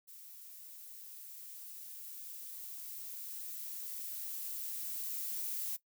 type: noise with level ramp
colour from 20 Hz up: violet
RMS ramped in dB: -53 to -38 dBFS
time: 0.07-5.77 s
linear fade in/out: 20 ms
effects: noise-tail reverb RT60 0.1 s tail -17 dB re dry